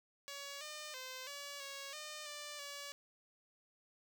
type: tone with pitch steps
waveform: 5% pulse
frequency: 563 / 605 / 516 / 570 / 554 / 607 / 590 / 570 Hz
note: C#5 / D#5 / C5 / C#5 / C#5 / D#5 / D5 / C#5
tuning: +27 / -49 / -24 / +48 / -1 / -43 / +8 / +48 cents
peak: -34 dBFS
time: 0.28-2.92 s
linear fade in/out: 0 ms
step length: 330 ms
effects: none